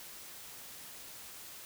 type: silence
effects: white hiss -49 dBFS RMS until 1.65 s